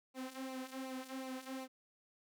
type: tone with flanger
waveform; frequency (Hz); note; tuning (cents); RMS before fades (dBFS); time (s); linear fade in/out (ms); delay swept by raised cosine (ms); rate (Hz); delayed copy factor
sawtooth; 261.6; C4; 0; -45; 0.14-1.68; 50; 0.58 to 3.88; 2.7; -0.7
effects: none